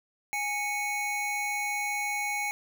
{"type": "tone pair together", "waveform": "square", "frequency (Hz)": [827.3, 2217], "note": ["G#5", "C#7"], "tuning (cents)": [-7, 0], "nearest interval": "octave + perfect fourth", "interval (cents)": 1707, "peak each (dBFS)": [-34, -31], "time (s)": [0.33, 2.51], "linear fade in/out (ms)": 0, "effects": []}